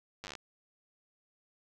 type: slowing click train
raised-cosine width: 0.2 ms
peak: -25 dBFS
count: 10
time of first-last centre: 0.24-0.352 s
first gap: 9 ms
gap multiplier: 1.08
effects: none